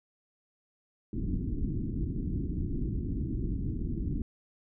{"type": "low-pass noise", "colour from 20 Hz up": "pink", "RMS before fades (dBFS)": -32, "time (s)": [1.13, 4.22], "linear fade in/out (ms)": 2, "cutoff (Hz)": 340, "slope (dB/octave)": 48, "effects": []}